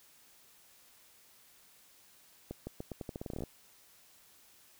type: accelerating click train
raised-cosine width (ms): 2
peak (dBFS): -26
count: 16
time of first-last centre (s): 2.51-3.437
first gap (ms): 160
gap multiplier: 0.84
effects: white hiss -62 dBFS RMS until 4.79 s